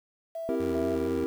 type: tone with tremolo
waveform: sine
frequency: 659.3 Hz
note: E5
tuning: in tune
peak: -32 dBFS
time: 0.35-1.08 s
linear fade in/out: 5 ms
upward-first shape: square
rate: 2.5 Hz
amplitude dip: 70%
type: chord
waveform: triangle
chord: C dominant seventh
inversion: none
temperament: equal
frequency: 261.6 / 329.6 / 392 / 466.2 Hz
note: C4 / E4 / G4 / Bb4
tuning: 0 / 0 / 0 / 0 cents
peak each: -30 dBFS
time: 0.49-1.26 s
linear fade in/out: 0 ms
type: tone with vibrato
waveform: sawtooth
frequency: 85 Hz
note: F2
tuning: 46 cents flat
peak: -33 dBFS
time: 0.6-1.24 s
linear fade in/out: 0 ms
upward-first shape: square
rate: 4.4 Hz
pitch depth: 93 cents each way
effects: 9-bit